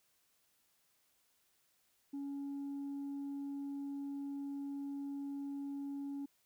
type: tone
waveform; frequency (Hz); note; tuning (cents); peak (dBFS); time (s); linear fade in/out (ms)
sine; 280.3; C#4; +19; -37; 2.13-6.26; 10
effects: tanh soft clip ceiling -38 dBFS + white hiss -75 dBFS RMS until 6.45 s